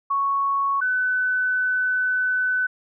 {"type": "tone pair in turn", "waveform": "sine", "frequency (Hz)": [1108.7, 1504.9], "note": ["C#6", "F#6"], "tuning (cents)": [0, 29], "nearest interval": "perfect fourth", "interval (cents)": 529, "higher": "second", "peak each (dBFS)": -19, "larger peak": "neither", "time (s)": [[0.1, 0.81], [0.81, 2.67]], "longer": "second", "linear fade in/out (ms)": 10, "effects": []}